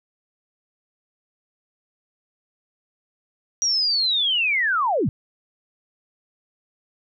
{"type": "linear sweep", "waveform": "sine", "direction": "down", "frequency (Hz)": [5780, 92.8], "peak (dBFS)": -18, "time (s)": [3.62, 5.09], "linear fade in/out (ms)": 0, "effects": []}